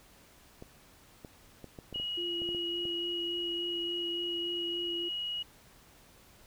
clicks, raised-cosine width 2 ms, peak -31 dBFS, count 11, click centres 0.624 / 1.248 / 1.643 / 1.788 / 1.927 / 1.959 / 1.999 / 2.419 / 2.49 / 2.548 / 2.854 s
sine tone, 2901 Hz, F#7, 35 cents flat, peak -33 dBFS, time 1.94-5.43 s, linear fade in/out 10 ms
sine tone with vibrato, 344.4 Hz, F4, 24 cents flat, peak -37 dBFS, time 2.17-5.09 s, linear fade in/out 10 ms, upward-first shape sine, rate 3.5 Hz, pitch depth 16 cents each way
effects pink hiss -59 dBFS RMS until 6.46 s

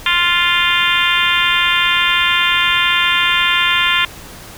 harmonic tone with a mistuned harmonic, 349.2 Hz, F4, in tune, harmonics 3 / 4 / 5 / 6 / 7 / 8 / 9 / 10, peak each -20 / -20 / -20 / -20 / -20 / -20 / -20 / -20 dBFS, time 0.06-4.05 s, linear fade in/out 2 ms, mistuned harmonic 10, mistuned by +25 cents, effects pink hiss -35 dBFS RMS until 4.57 s

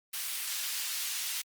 pink high-pass noise, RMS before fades -35 dBFS, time 0.13-1.42 s, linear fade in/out 10 ms, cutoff 2800 Hz, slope 12 dB/octave, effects Opus 32 kbps

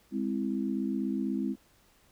sine chord, Ab augmented, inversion none, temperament equal with one note detuned, 205.4 / 261.6 / 329.6 Hz, Ab3 / C4 / E4, -19 / 0 / 0 cents, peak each -32 / -32 / -35 dBFS, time 0.11-1.56 s, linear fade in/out 50 ms, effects pink hiss -64 dBFS RMS until 2.11 s

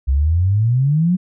sine exponential sweep, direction up, 64 to 188 Hz, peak -12 dBFS, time 0.07-1.17 s, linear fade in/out 20 ms, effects none

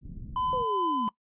pink low-pass noise, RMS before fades -41 dBFS, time 0.01-0.66 s, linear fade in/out 50 ms, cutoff 230 Hz, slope 24 dB/octave
triangle tone with tremolo, 1012 Hz, B5, 42 cents sharp, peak -24 dBFS, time 0.36-1.09 s, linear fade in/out 2 ms, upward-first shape triangle, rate 2.6 Hz, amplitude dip 25%
sine linear sweep, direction down, 522 to 207.7 Hz, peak -30 dBFS, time 0.53-1.08 s, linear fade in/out 0 ms
effects noise-tail reverb RT60 0.1 s tail -20 dB re dry + resampled to 8000 Hz

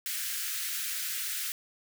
white high-pass noise, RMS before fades -34 dBFS, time 0.06-1.52 s, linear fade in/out 0 ms, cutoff 1400 Hz, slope 48 dB/octave, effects none

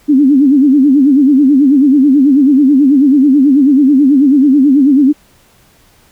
sine tone with vibrato, 277.2 Hz, C#4, in tune, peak -4 dBFS, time 0.08-5.13 s, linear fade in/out 20 ms, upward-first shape sine, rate 9.2 Hz, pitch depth 140 cents each way, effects pink hiss -48 dBFS RMS until 6.11 s

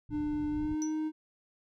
pink low-pass noise, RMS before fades -43 dBFS, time 0.09-0.75 s, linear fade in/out 5 ms, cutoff 150 Hz, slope 24 dB/octave
triangle tone with pitch glide, 298.5 to 310.8 Hz, D4 to D#4, +28 to -2 cents, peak -28 dBFS, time 0.1-1.12 s, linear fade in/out 50 ms, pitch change +70 cents, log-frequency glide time 0.5-0.86 s
sine tone with exponential decay, 5920 Hz, F#8, in tune, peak -34 dBFS, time 0.82-0.99 s, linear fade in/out 0 ms, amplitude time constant 35 ms
effects none

